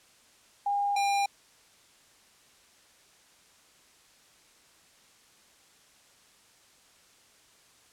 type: tone pair in turn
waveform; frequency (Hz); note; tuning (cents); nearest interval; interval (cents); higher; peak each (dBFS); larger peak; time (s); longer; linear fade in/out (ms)
sine / square; 809 / 800.6; G#5 / G5; -46 / +36; unison; 18; first; -25; neither; 0.66-0.96 / 0.96-1.26; neither; 5
effects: white hiss -60 dBFS RMS until 7.92 s + low-pass 9000 Hz 12 dB/octave